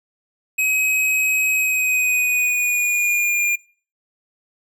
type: tone with pitch glide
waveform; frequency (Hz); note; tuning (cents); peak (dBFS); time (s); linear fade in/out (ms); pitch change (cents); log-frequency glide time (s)
square; 2539 to 2408; D#7 to D7; +34 to +43; -17; 0.58-3.56; 10; -91; 1.54-3.41
effects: noise-tail reverb RT60 0.4 s tail -22 dB re dry